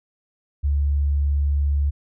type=tone; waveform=sine; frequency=71.5 Hz; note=D2; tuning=46 cents flat; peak=-17 dBFS; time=0.63-1.91 s; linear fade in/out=20 ms; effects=none